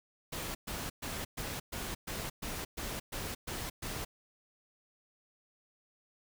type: noise bursts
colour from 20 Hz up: pink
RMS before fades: -39 dBFS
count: 11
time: 0.32-4.05 s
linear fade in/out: 10 ms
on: 230 ms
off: 120 ms
effects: none